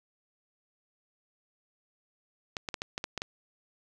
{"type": "clicks", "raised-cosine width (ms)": 0.2, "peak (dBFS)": -16, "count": 8, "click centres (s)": [2.568, 2.688, 2.742, 2.819, 2.979, 3.041, 3.177, 3.219], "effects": []}